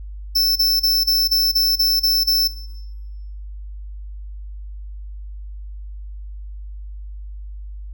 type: tone bursts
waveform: square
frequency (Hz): 5310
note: E8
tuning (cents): +12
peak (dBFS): -14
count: 9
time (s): 0.35-2.48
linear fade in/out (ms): 10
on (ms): 210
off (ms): 30
effects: noise-tail reverb RT60 1.0 s tail -17 dB re dry + added 50 Hz sine -30 dBFS peak until 7.93 s